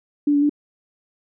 sine tone with pitch steps, 291.3 / 286.9 / 293 Hz, D4 / D4 / D4, -14 / -40 / -4 cents, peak -14 dBFS, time 0.27-0.495 s, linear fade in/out 5 ms, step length 75 ms, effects none

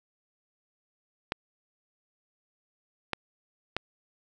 clicks, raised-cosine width 0.3 ms, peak -12 dBFS, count 3, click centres 1.321 / 3.133 / 3.766 s, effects none

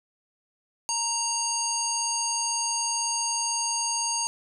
harmonic tone with a mistuned harmonic, 929 Hz, A#5, 6 cents flat, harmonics 1 / 3 / 5 / 7 / 9 / 10, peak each -31 / -39 / -32 / -28 / -36 / -36 dBFS, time 0.89-4.27 s, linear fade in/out 0 ms, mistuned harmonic 10, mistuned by +42 cents, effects none

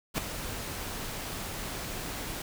pink noise with ADSR envelope, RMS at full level -28 dBFS, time 0.14-2.42 s, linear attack 41 ms, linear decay 4 ms, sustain -9 dB, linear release 4 ms, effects none

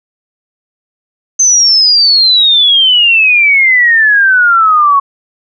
sine exponential sweep, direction down, 6272 to 1100 Hz, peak -4 dBFS, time 1.39-5 s, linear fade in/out 10 ms, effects none

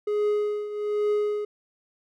triangle tone with tremolo, 417.7 Hz, G#4, 10 cents sharp, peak -18 dBFS, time 0.07-1.45 s, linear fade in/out 5 ms, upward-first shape triangle, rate 1.2 Hz, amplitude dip 75%, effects none

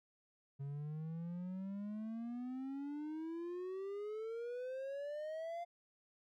triangle exponential sweep, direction up, 137.3 to 698.5 Hz, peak -39 dBFS, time 0.59-5.65 s, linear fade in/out 20 ms, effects none

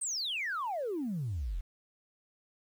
sine exponential sweep, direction down, 8870 to 36.71 Hz, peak -31 dBFS, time 0.01-1.61 s, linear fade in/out 10 ms, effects tanh soft clip ceiling -28 dBFS + 10-bit

